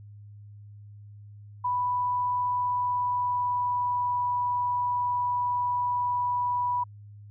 sine tone with pitch glide, 987.8 to 981 Hz, B5 to B5, 0 to -12 cents, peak -24 dBFS, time 1.64-6.84 s, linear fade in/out 10 ms, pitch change -12 cents, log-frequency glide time 2.48-4.25 s, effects added 103 Hz sine -44 dBFS peak until 7.3 s

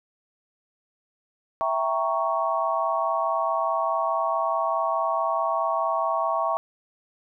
sine chord, E diminished seventh, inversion none, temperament equal, 659.3 / 784 / 932.3 / 1108.7 Hz, E5 / G5 / Bb5 / Db6, 0 / 0 / 0 / 0 cents, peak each -26 / -30 / -29 / -26 dBFS, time 1.61-6.57 s, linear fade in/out 0 ms, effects none

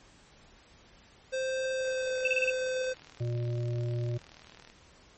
square tone with pitch glide, 523.3 to 514.6 Hz, C5 to C5, 0 to -29 cents, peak -30 dBFS, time 1.32-2.94 s, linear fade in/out 20 ms, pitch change -29 cents, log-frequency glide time 1.71-2.18 s
click train, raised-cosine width 0.2 ms, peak -33 dBFS, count 113, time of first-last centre 1.85-4.7 s, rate 39.3 Hz
sine tone bursts, 2637 Hz, E7, in tune, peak -24 dBFS, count 5, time 2.25-2.5 s, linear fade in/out 2 ms, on 26 ms, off 30 ms
harmonic tone, 119.6 Hz, A#2, 45 cents sharp, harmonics 1 / 3 / 5, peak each -29 / -39 / -43 dBFS, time 3.2-4.18 s, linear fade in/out 10 ms
effects pink hiss -58 dBFS RMS until 5.17 s + MP3 32 kbps

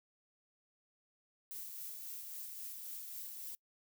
violet noise with tremolo, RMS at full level -45 dBFS, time 1.51-3.55 s, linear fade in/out 0 ms, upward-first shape sine, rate 3.7 Hz, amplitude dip 30%, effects noise-tail reverb RT60 0.1 s tail -25 dB re dry

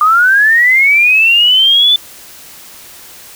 sine linear sweep, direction up, 1200 to 3520 Hz, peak -5 dBFS, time 0.01-1.96 s, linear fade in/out 2 ms, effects white hiss -35 dBFS RMS until 3.35 s

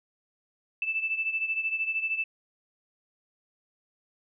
sine beating tone pair, 2637 / 2650 Hz, E7 / E7, 0 / +9 cents, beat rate 13 Hz, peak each -28 / -33 dBFS, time 0.82-2.24 s, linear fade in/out 2 ms, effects none

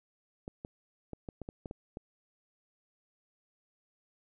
clicks, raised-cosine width 2 ms, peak -27 dBFS, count 9, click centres 0.479 / 0.649 / 1.133 / 1.288 / 1.417 / 1.489 / 1.658 / 1.711 / 1.971 s, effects none

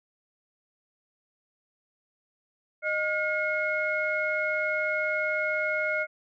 sine tone cluster, 617 / 1429 / 2167 Hz, D#5 / F6 / C#7, -15 / +39 / -40 cents, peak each -29 dBFS, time 2.82-6.07 s, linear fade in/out 50 ms, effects tanh soft clip ceiling -15 dBFS

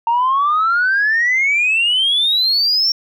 sine exponential sweep, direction up, 913 to 5540 Hz, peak -11 dBFS, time 0.07-2.92 s, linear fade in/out 2 ms, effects tanh soft clip ceiling -9 dBFS

